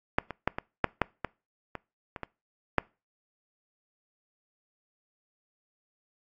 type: clicks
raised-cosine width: 0.5 ms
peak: -7 / -20 / -9 / -16 / -6 / -7 / -14 / -20 / -22 / -19 / -6 dBFS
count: 11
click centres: 0.185 / 0.307 / 0.476 / 0.585 / 0.843 / 1.017 / 1.247 / 1.753 / 2.162 / 2.233 / 2.783 s
effects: noise-tail reverb RT60 0.3 s tail -24 dB re dry + AAC 64 kbps